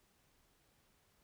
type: silence
effects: pink hiss -73 dBFS RMS until 1.23 s